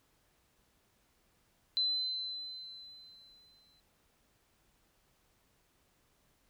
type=tone with exponential decay; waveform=sine; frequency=4049 Hz; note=B7; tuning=42 cents sharp; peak=-27 dBFS; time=1.77-3.8 s; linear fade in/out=0 ms; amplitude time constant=440 ms; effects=pink hiss -72 dBFS RMS until 6.49 s